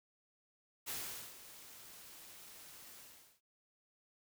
white noise with ADSR envelope, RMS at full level -41 dBFS, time 0.86-3.41 s, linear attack 29 ms, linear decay 440 ms, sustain -14 dB, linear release 430 ms, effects none

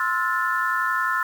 sine chord, F major seventh, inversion second, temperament equal with one note detuned, 1046.5 / 1318.5 / 1429.6 / 1760 Hz, C6 / E6 / F6 / A6, 0 / 0 / +40 / 0 cents, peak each -26 dBFS, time 0-1.23 s, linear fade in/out 2 ms, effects 7-bit

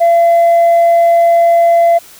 sine tone, 680 Hz, F5, 46 cents flat, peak -3 dBFS, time 0-1.99 s, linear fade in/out 20 ms, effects tanh soft clip ceiling -4 dBFS + white hiss -38 dBFS RMS until 2.19 s

